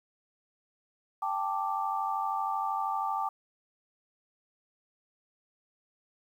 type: chord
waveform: sine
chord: G suspended second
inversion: none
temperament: equal with one note detuned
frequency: 787.2 / 880 / 1174.7 Hz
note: G5 / A5 / D6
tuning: +7 / 0 / 0 cents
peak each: -33 dBFS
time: 1.22-3.29 s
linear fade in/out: 5 ms
effects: 10-bit

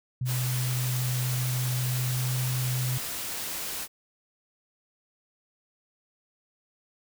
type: tone with pitch glide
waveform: sine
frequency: 126.2 to 127.15 Hz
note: B2 to C3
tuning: +38 to -49 cents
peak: -26 dBFS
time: 0.21-2.98 s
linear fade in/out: 5 ms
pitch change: +13 cents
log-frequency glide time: 1.79-2.29 s
type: noise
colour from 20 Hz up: white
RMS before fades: -34 dBFS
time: 0.25-3.88 s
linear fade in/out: 50 ms
effects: none

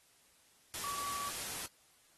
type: tone in noise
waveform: sine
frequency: 1142 Hz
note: D6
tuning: 49 cents flat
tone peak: -39 dBFS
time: 0.84-1.29 s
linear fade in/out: 0 ms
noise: white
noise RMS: -41 dBFS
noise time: 0.74-1.66 s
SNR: -1 dB
effects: white hiss -67 dBFS RMS until 2.17 s + AAC 32 kbps

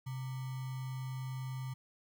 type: tone with sample-and-hold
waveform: sine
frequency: 130.1 Hz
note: C3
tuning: 9 cents flat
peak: -37 dBFS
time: 0.06-1.74 s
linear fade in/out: 10 ms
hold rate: 1050 Hz
effects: none

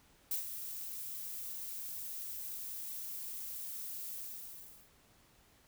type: noise with ADSR envelope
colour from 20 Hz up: violet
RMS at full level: -34 dBFS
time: 0.31-4.91 s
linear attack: 4 ms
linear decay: 120 ms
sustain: -9 dB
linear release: 800 ms
effects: pink hiss -66 dBFS RMS until 5.67 s

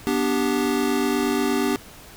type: chord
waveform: square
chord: G major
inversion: first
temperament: equal with one note detuned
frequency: 245.4 / 293.7 / 392 Hz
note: B3 / D4 / G4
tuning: -11 / 0 / 0 cents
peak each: -25 dBFS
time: 0.07-1.76 s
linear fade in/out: 0 ms
effects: pink hiss -44 dBFS RMS until 2.16 s

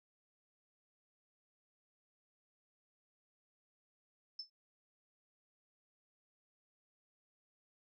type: tone with exponential decay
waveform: sine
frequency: 5274 Hz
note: E8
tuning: in tune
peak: -38 dBFS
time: 4.39-4.5 s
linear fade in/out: 5 ms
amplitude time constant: 23 ms
effects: none

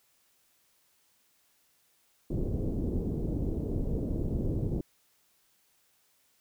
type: low-pass noise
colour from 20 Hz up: pink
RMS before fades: -31 dBFS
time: 2.3-4.81 s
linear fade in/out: 5 ms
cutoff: 430 Hz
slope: 24 dB/octave
effects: white hiss -69 dBFS RMS until 6.4 s

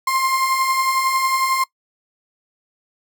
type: beating tone pair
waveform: 35% pulse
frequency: 1046.5 / 1057.5 Hz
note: C6 / C6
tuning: 0 / +18 cents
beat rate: 11 Hz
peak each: -24 / -16 dBFS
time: 0.07-1.64 s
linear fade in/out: 5 ms
effects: noise-tail reverb RT60 0.1 s tail -21 dB re dry

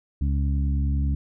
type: harmonic tone with a mistuned harmonic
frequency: 70 Hz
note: C#2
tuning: 18 cents sharp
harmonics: 1 / 2 / 3 / 4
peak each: -21 / -29 / -33 / -36 dBFS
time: 0.21-1.15 s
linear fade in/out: 5 ms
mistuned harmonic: 1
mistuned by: +15 cents
effects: none

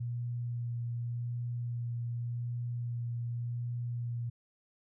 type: tone with vibrato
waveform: sine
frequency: 119.5 Hz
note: A#2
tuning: 43 cents sharp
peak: -33 dBFS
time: 0-4.3 s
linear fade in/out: 10 ms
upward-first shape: sine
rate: 0.87 Hz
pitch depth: 13 cents each way
effects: none

